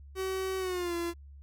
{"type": "tone with pitch glide", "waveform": "45% pulse", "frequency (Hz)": [379.2, 341.8], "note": ["F#4", "F4"], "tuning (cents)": [43, -37], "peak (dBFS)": -31, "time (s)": [0.15, 1.14], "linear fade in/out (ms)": 50, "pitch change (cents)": -180, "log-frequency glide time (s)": [0.58, 0.95], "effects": ["added 70 Hz sine -47 dBFS peak until 1.42 s"]}